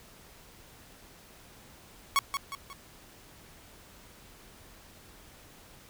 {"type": "tone with echo", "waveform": "sawtooth", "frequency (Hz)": 1109, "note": "C#6", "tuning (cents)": 0, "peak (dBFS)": -18, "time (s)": [2.16, 2.19], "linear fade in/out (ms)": 0, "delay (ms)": 180, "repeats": 3, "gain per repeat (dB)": -7, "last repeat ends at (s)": 2.73, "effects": ["pink hiss -54 dBFS RMS until 5.89 s"]}